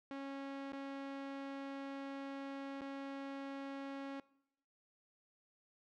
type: tone with dropouts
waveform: sawtooth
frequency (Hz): 274.9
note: C#4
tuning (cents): -14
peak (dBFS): -39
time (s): 0.11-4.2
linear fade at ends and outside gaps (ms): 1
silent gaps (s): 0.722-0.731 / 2.81-2.816
effects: noise-tail reverb RT60 0.8 s tail -22 dB re dry + low-pass 3000 Hz 12 dB/octave